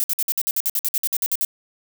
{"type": "noise bursts", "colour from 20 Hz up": "violet", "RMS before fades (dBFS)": -21, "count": 16, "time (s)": [0, 1.449], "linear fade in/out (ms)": 0, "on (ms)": 39, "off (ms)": 55, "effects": []}